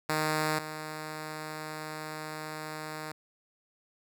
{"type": "tone pair in turn", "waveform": "5% pulse", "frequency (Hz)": [154.9, 154.9], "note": ["D#3", "D#3"], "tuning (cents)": [-7, -7], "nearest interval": "unison", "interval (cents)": 0, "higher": "neither", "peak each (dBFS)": [-16, -26], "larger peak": "first", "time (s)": [[0.09, 0.59], [0.59, 3.12]], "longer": "second", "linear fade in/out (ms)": 5, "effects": []}